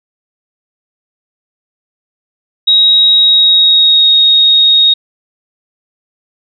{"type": "tone with pitch glide", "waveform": "sine", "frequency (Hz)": [3802, 3745], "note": ["A#7", "A#7"], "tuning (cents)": [33, 7], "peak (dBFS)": -4, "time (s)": [2.67, 4.94], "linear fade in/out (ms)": 10, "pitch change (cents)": -26, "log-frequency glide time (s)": [3.15, 4.16], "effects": []}